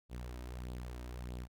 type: tone with flanger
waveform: sawtooth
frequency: 61.3 Hz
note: B1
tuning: 12 cents flat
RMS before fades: -44 dBFS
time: 0.09-1.48 s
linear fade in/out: 50 ms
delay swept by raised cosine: 0.24 to 3.24 ms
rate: 1.6 Hz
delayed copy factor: +0.55
effects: none